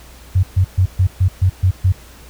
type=tone bursts; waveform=sine; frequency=93 Hz; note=F#2; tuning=9 cents sharp; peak=-9 dBFS; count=8; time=0.35-1.924 s; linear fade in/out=10 ms; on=83 ms; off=130 ms; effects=added 60 Hz sine -41 dBFS peak until 2.29 s + pink hiss -43 dBFS RMS until 2.29 s